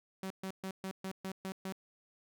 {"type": "tone bursts", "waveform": "sawtooth", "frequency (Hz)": 190.3, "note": "F#3", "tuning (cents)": 49, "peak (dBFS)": -34, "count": 8, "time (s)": [0.23, 1.724], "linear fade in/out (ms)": 2, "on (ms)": 73, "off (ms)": 130, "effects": []}